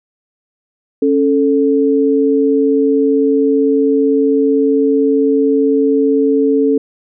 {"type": "tone pair together", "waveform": "sine", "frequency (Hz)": [275.6, 440], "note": ["C#4", "A4"], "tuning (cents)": [-10, 0], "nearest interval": "minor sixth", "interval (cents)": 810, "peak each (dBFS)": -12, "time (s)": [1.02, 6.78], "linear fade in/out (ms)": 5, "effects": []}